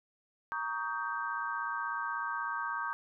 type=chord; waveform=sine; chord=Eb dominant seventh; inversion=second; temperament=equal with one note detuned; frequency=932.3 / 1128.1 / 1244.5 / 1568 Hz; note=Bb5 / Db6 / Eb6 / G6; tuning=0 / +30 / 0 / 0 cents; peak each=-39 / -38 / -40 / -37 dBFS; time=0.52-2.93 s; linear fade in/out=0 ms; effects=none